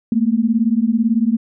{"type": "beating tone pair", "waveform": "sine", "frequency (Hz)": [218.3, 236.3], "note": ["A3", "A#3"], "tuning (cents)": [-13, 24], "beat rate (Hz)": 18, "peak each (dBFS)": -16, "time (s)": [0.12, 1.37], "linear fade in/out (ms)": 2, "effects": []}